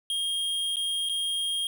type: tone with dropouts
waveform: square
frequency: 3236 Hz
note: G#7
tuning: 46 cents flat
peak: -27 dBFS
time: 0.1-1.67 s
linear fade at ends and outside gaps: 1 ms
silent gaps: 0.759-0.768 / 1.089-1.095 s
effects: none